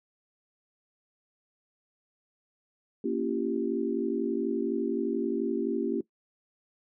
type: chord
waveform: sine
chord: G half-diminished seventh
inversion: first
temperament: equal with one note detuned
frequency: 233.1 / 277.2 / 340.3 / 392 Hz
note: Bb3 / Db4 / F4 / G4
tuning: 0 / 0 / -45 / 0 cents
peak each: -32 dBFS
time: 3.04-6.01 s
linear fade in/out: 5 ms
effects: noise-tail reverb RT60 0.1 s tail -19 dB re dry